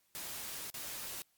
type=noise with dropouts; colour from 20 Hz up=white; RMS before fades=-43 dBFS; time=0.15-1.22 s; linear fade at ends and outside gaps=0 ms; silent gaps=0.701-0.742 s; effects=white hiss -74 dBFS RMS until 1.37 s + Opus 48 kbps